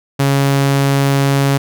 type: tone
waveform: sawtooth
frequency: 138.59 Hz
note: C#3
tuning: in tune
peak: -7 dBFS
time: 0.19-1.58 s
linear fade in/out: 10 ms
effects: none